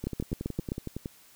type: two click trains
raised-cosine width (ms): 3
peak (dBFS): -17 / -21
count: 6 / 12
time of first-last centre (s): 0.07-0.719 / 0.04-1.059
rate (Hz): 7.7 / 10.8
effects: white hiss -57 dBFS RMS until 1.35 s